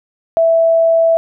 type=tone; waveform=sine; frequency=659.3 Hz; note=E5; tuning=in tune; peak=-8 dBFS; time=0.37-1.17 s; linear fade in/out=0 ms; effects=none